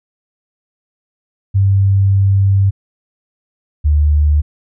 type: tone pair in turn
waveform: sine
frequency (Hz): 98 / 74.5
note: G2 / D2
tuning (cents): 0 / +25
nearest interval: perfect fourth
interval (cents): 475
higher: first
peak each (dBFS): -8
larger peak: neither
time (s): 1.54-2.71 / 3.84-4.42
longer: first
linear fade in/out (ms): 20
effects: none